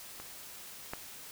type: clicks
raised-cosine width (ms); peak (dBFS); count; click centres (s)
0.5; -29 / -21; 2; 0.2 / 0.935
effects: white hiss -48 dBFS RMS until 1.31 s